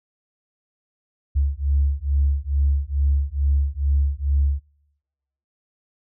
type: beating tone pair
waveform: sine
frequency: 69.3 / 71.6 Hz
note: C#2 / D2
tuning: 0 / -43 cents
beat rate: 2.3 Hz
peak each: -20 dBFS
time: 1.35-4.6 s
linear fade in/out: 20 ms
effects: noise-tail reverb RT60 1.0 s tail -25 dB re dry + tanh soft clip ceiling -10 dBFS